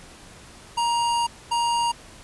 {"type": "tone pair in turn", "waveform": "square", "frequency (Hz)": [941, 941], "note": ["A#5", "A#5"], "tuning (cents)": [16, 16], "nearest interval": "unison", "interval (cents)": 0, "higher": "neither", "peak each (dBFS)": -21, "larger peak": "neither", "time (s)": [[0.77, 1.27], [1.51, 1.92]], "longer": "first", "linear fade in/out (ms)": 10, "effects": ["pink hiss -46 dBFS RMS until 2.23 s", "resampled to 24000 Hz"]}